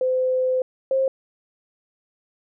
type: tone pair in turn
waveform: sine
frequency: 513 / 531.7 Hz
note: C5 / C5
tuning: -34 / +28 cents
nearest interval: minor second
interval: 62 cents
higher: second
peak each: -18 / -17 dBFS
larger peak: second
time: 0.01-0.62 / 0.91-1.08 s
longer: first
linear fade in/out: 2 ms
effects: none